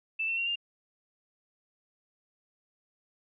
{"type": "tone with pitch steps", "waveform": "sine", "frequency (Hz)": [2646, 2697, 2749, 2802], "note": ["E7", "E7", "F7", "F7"], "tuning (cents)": [6, 39, -28, 5], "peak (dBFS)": -28, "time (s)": [0.19, 0.558], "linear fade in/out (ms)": 10, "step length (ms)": 92, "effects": []}